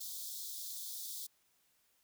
white high-pass noise, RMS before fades -44 dBFS, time 0-1.27 s, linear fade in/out 10 ms, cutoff 3400 Hz, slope 96 dB/octave, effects white hiss -74 dBFS RMS until 2.03 s

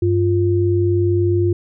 sine tone pair together, 98 / 349.2 Hz, G2 / F4, 0 / 0 cents, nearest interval octave + minor seventh, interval 2200 cents, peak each -16 dBFS, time 0.02-1.53 s, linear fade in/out 5 ms, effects none

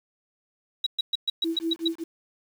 sine tone bursts, 3869 Hz, B7, 36 cents flat, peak -21 dBFS, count 8, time 0.84-1.88 s, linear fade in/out 5 ms, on 25 ms, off 120 ms
sine tone with tremolo, 329.6 Hz, E4, in tune, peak -23 dBFS, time 1.44-2.04 s, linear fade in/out 10 ms, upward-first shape sine, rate 5.2 Hz, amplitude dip 100%
effects 8-bit

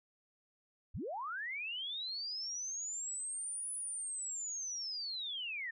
sine linear two-way sweep, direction up then down, 34.65 to 9980 to 1775 Hz, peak -38 dBFS, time 0.94-5.71 s, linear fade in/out 10 ms, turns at 3.73 s, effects none

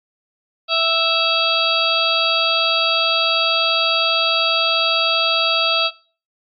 harmonic tone with a mistuned harmonic, 659.3 Hz, E5, in tune, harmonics 1 / 2 / 4 / 5 / 6 / 7, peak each -22 / -22 / -22 / -22 / -22 / -22 dBFS, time 0.68-5.91 s, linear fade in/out 50 ms, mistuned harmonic 6, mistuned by -58 cents, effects noise-tail reverb RT60 0.4 s tail -21 dB re dry + AAC 64 kbps

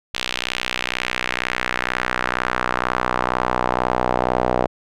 sawtooth tone with band-pass filter sweep, 62.1 Hz, B1, 10 cents sharp, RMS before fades -22 dBFS, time 0.14-4.67 s, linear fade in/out 5 ms, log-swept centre 3300 to 660 Hz, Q 1.7, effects none

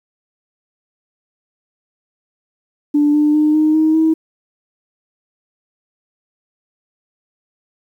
sine tone with pitch steps, 293.7 / 298.7 / 303.7 / 308.8 / 314.1 / 319.4 Hz, D4 / D4 / D#4 / D#4 / D#4 / D#4, 0 / +29 / -42 / -13 / +16 / +45 cents, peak -9 dBFS, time 2.94-4.14 s, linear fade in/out 10 ms, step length 200 ms, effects tanh soft clip ceiling -5 dBFS + 8-bit

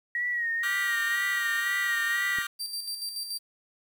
sine tone with vibrato, 1896 Hz, A#6, 29 cents sharp, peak -26 dBFS, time 0.15-2.42 s, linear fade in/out 2 ms, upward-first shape sine, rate 2 Hz, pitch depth 56 cents each way
sawtooth chord, G minor seventh, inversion second, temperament just, 1176 / 1411.2 / 1568 / 1881.6 Hz, D6 / F6 / G6 / Bb6, +2 / +18 / 0 / +16 cents, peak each -34 / -32 / -32 / -34 dBFS, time 0.63-2.47 s, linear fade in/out 5 ms
click, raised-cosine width 3 ms, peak -31 dBFS, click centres 2.386 s
sawtooth tone with tremolo, 4699 Hz, D8, in tune, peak -28 dBFS, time 2.59-3.39 s, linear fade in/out 20 ms, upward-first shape square, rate 7 Hz, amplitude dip 50%
effects 10-bit

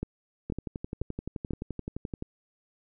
two click trains, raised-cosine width 3 ms, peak -21 / -18 dBFS, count 21 / 4, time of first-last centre 0.5-2.224 / 0.03-1.508 s, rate 11.6 / 2.03 Hz, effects none

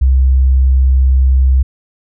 sine tone, 65.41 Hz, C2, in tune, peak -6 dBFS, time 0.01-1.63 s, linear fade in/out 10 ms, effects none

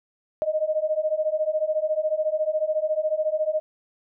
sine beating tone pair, 612 / 626 Hz, D#5 / D#5, -29 / +10 cents, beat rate 14 Hz, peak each -25 / -24 dBFS, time 0.42-3.6 s, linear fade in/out 0 ms, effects none

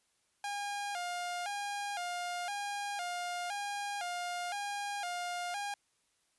sawtooth tone with vibrato, 758 Hz, F#5, 42 cents sharp, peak -32 dBFS, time 0.44-5.74 s, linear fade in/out 2 ms, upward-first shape square, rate 0.98 Hz, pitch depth 120 cents each way, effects white hiss -75 dBFS RMS until 6.38 s + resampled to 24000 Hz

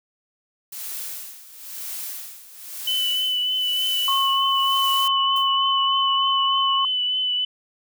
blue noise with tremolo, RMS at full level -31 dBFS, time 0.72-5.08 s, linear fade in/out 5 ms, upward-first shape sine, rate 1 Hz, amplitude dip 80%
sine tone with vibrato, 3000 Hz, F#7, 23 cents sharp, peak -20 dBFS, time 2.87-7.45 s, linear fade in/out 5 ms, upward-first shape triangle, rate 3.3 Hz, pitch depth 24 cents each way
sine tone, 1088 Hz, C#6, 33 cents flat, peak -20 dBFS, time 4.08-6.85 s, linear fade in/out 2 ms
violet noise with exponential decay, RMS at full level -34 dBFS, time 5.36-5.55 s, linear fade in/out 2 ms, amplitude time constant 40 ms
effects none

